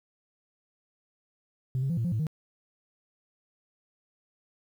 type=tone with pitch steps; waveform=sine; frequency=129.1 / 135.2 / 169.3 / 114.6 / 174.4 / 109.6 / 156.2 Hz; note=C3 / C#3 / E3 / A#2 / F3 / A2 / D#3; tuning=-23 / -43 / +46 / -29 / -2 / -6 / +7 cents; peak=-24 dBFS; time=1.75-2.268 s; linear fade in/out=0 ms; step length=74 ms; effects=tanh soft clip ceiling -23 dBFS + 10-bit